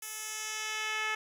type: tone with band-pass filter sweep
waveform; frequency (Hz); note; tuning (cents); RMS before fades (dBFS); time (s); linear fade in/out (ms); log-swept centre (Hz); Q
10% pulse; 433; A4; -28; -36; 0.02-1.15; 5; 12000 to 2100; 0.94
effects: 10-bit